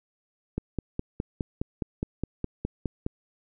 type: click train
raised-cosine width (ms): 3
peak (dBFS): -15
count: 13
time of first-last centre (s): 0.58-3.064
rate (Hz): 4.83
effects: none